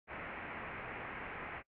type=low-pass noise; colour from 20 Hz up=white; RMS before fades=-45 dBFS; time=0.07-1.63 s; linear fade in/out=50 ms; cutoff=2400 Hz; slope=48 dB/octave; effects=noise-tail reverb RT60 0.1 s tail -23 dB re dry